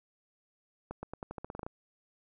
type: accelerating click train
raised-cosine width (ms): 1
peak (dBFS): -25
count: 12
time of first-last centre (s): 0.91-1.665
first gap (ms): 120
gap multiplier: 0.88
effects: none